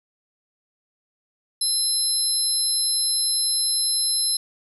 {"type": "tone cluster", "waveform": "sine", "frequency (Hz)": [4094, 5200, 11070], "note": ["C8", "E8", "F9"], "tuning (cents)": [-38, -24, -16], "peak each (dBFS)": [-26, -25, -22], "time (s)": [1.61, 4.37], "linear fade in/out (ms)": 5, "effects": []}